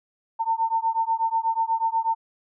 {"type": "beating tone pair", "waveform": "sine", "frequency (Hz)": [900, 908.2], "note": ["A5", "A#5"], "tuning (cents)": [39, -45], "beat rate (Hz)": 8.2, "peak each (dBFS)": -24, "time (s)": [0.39, 2.15], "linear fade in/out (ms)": 20, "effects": []}